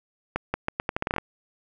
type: accelerating click train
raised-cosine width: 0.5 ms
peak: -10 dBFS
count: 12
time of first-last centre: 0.36-1.183 s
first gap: 180 ms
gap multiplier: 0.8
effects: none